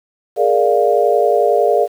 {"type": "chord", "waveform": "sine", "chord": "Bb dominant seventh", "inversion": "third", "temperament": "equal", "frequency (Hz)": [415.3, 466.2, 587.3, 698.5], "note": ["Ab4", "Bb4", "D5", "F5"], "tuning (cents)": [0, 0, 0, 0], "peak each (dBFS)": -16, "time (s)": [0.36, 1.88], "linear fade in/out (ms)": 50, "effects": ["7-bit"]}